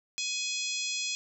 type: harmonic tone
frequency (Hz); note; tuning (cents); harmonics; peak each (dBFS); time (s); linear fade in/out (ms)
840; G#5; +19; 3 / 4 / 5 / 6 / 7 / 8 / 9; -36 / -37 / -38 / -39 / -39 / -40 / -41; 0.18-1.15; 0
effects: none